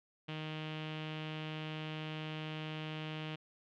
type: tone with low-pass filter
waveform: sawtooth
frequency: 155.56 Hz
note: D#3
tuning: in tune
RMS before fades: -42 dBFS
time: 0.28-3.36 s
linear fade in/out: 10 ms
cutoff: 3000 Hz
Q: 4.2
effects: none